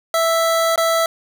25% pulse tone with dropouts, 659.3 Hz, E5, in tune, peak -11 dBFS, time 0.14-1.06 s, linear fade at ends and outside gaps 2 ms, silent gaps 0.759-0.777 s, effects none

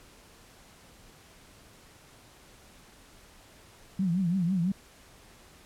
sine tone with vibrato, 180 Hz, F#3, 47 cents flat, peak -24 dBFS, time 3.99-4.72 s, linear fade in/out 5 ms, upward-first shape triangle, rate 6 Hz, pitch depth 170 cents each way, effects pink hiss -55 dBFS RMS until 5.65 s + low-pass 12000 Hz 12 dB/octave

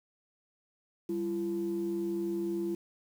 sine tone pair together, 196.6 / 340 Hz, G3 / F4, +5 / -46 cents, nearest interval major sixth, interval 949 cents, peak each -36 / -30 dBFS, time 1.09-2.75 s, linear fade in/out 5 ms, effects tanh soft clip ceiling -25 dBFS + 9-bit

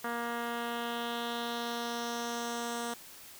10% pulse tone with low-pass filter sweep, 235.8 Hz, A#3, 20 cents sharp, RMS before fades -36 dBFS, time 0.04-2.94 s, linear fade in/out 5 ms, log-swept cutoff 1900 to 8800 Hz, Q 2.1, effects white hiss -51 dBFS RMS until 3.39 s

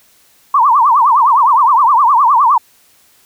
sine tone with vibrato, 1035 Hz, C6, 19 cents flat, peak -6 dBFS, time 0.54-2.58 s, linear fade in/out 5 ms, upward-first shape triangle, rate 9.7 Hz, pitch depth 280 cents each way, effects white hiss -50 dBFS RMS until 3.25 s

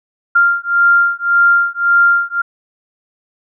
sine beating tone pair, 1393 / 1394.8 Hz, F6 / F6, -5 / -3 cents, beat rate 1.8 Hz, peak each -12 dBFS, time 0.35-2.42 s, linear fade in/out 10 ms, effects none

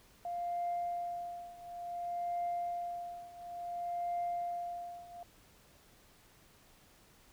sine tone with tremolo, 698.5 Hz, F5, in tune, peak -31 dBFS, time 0.25-5.23 s, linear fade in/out 2 ms, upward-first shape triangle, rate 0.57 Hz, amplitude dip 90%, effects tanh soft clip ceiling -29 dBFS + pink hiss -63 dBFS RMS until 7.32 s

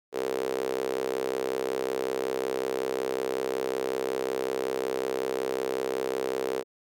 sawtooth tone with high-pass filter, 65.41 Hz, C2, in tune, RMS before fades -30 dBFS, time 0.12-6.64 s, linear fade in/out 50 ms, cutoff 430 Hz, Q 5.5, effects none

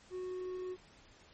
triangle tone, 367.4 Hz, F#4, 12 cents flat, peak -36 dBFS, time 0.1-0.77 s, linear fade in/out 50 ms, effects pink hiss -61 dBFS RMS until 1.33 s + MP3 32 kbps

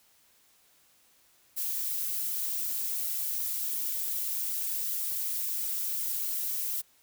violet noise with flanger, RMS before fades -32 dBFS, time 1.56-6.82 s, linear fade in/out 20 ms, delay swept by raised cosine 1.1 to 6.1 ms, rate 2.7 Hz, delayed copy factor -0.65, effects white hiss -64 dBFS RMS until 7.02 s

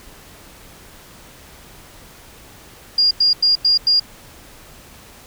sine tone bursts, 4826 Hz, D8, 46 cents sharp, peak -11 dBFS, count 5, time 2.98-3.998 s, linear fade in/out 5 ms, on 130 ms, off 92 ms, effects pink hiss -43 dBFS RMS until 5.26 s

